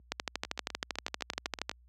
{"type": "two click trains", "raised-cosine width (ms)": 0.2, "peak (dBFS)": [-14, -22], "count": [21, 11], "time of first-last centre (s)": [[0.12, 1.695], [0.45, 1.714]], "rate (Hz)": [12.7, 7.91], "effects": ["added 60 Hz sine -37 dBFS peak until 1.88 s", "high-pass 200 Hz 12 dB/octave"]}